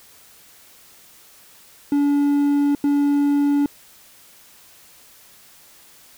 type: tone bursts at uneven times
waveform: triangle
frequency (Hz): 286.4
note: D4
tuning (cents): -43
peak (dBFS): -13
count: 2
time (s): 1.92-2.75 / 2.84-3.66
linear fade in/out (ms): 2
effects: white hiss -49 dBFS RMS until 6.17 s